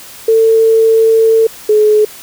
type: tone pair in turn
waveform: sine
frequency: 447.9 / 425.6 Hz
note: A4 / G#4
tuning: +31 / +42 cents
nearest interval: minor second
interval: 89 cents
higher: first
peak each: -5 dBFS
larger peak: neither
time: 0.28-1.47 / 1.69-2.05 s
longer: first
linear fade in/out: 5 ms
effects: white hiss -33 dBFS RMS until 2.22 s